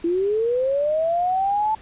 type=linear sweep; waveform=sine; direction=up; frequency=329.6 to 880 Hz; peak=-18 dBFS; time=0.04-1.75 s; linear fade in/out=5 ms; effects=pink hiss -47 dBFS RMS until 1.81 s + resampled to 8000 Hz